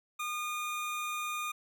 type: tone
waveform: 25% pulse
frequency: 1219 Hz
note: D#6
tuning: 36 cents flat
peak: -30 dBFS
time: 0.19-1.52 s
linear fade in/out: 10 ms
effects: none